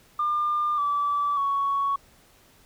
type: tone with pitch steps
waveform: sine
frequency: 1200 / 1156.4 / 1114.5 Hz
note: D6 / D6 / C#6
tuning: +37 / -27 / +9 cents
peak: -21 dBFS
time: 0.19-1.96 s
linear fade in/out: 5 ms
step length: 590 ms
effects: tanh soft clip ceiling -17 dBFS + pink hiss -57 dBFS RMS until 2.65 s